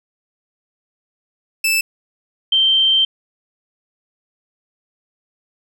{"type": "tone pair in turn", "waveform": ["sawtooth", "sine"], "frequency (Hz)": [2637, 3132], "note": ["E7", "G7"], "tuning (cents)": [0, -2], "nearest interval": "minor third", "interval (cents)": 298, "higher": "second", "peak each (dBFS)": -11, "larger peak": "neither", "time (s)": [[1.64, 1.81], [2.52, 3.05]], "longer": "second", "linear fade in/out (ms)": 5, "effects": []}